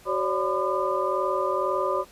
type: tone cluster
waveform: sine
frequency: 376 / 542 / 584 / 1006 / 1206 Hz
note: F#4 / C#5 / D5 / B5 / D6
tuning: +28 / -39 / -10 / +32 / +46 cents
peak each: -29 dBFS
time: 0.05-2.05 s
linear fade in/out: 50 ms
effects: pink hiss -52 dBFS RMS until 2.11 s + resampled to 32000 Hz